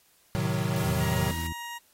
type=chord; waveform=square; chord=A diminished seventh; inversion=none; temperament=equal with one note detuned; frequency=110 / 129.46 / 155.56 / 185 Hz; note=A2 / C3 / Eb3 / Gb3; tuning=0 / -18 / 0 / 0 cents; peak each=-32 dBFS; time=0.35-1.31 s; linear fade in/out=0 ms
type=noise; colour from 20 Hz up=white; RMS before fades=-41 dBFS; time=0.76-1.47 s; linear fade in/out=0 ms
type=harmonic tone; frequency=82.41 Hz; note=E2; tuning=in tune; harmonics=1 / 2 / 3 / 4; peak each=-32 / -38 / -42 / -44 dBFS; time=0.83-1.53 s; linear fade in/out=10 ms
type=tone; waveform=20% pulse; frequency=945 Hz; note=A#5; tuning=23 cents sharp; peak=-31 dBFS; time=0.99-1.79 s; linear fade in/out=20 ms
effects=white hiss -63 dBFS RMS until 1.93 s + AAC 48 kbps